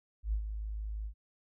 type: tone with ADSR envelope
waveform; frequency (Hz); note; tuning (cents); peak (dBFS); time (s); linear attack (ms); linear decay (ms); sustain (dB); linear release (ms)
sine; 52.9; G#1; +33; -27; 0.23-1.14; 96; 88; -8; 81
effects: none